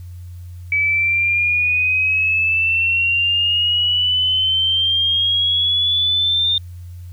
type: exponential sweep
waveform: sine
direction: up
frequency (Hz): 2286 to 3627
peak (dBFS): -14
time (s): 0.72-6.58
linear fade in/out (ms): 2
effects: added 88 Hz sine -31 dBFS peak until 7.12 s + white hiss -56 dBFS RMS until 7.12 s